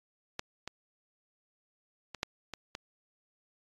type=clicks; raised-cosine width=0.2 ms; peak=-17 / -21 / -23 / -13 / -22 / -21 dBFS; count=6; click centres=0.394 / 0.676 / 2.147 / 2.231 / 2.537 / 2.751 s; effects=AAC 32 kbps